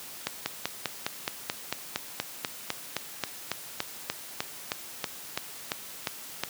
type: slowing click train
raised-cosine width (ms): 0.2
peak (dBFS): -10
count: 24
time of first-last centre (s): 0.27-6.436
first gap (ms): 190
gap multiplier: 1.03
effects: white hiss -43 dBFS RMS until 6.49 s + high-pass 100 Hz 12 dB/octave